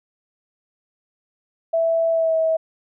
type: tone with pitch glide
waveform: sine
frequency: 659.3 to 645 Hz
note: E5 to E5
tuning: 0 to -38 cents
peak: -16 dBFS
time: 1.73-2.57 s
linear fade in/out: 10 ms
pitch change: -38 cents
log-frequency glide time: 2.11-2.35 s
effects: none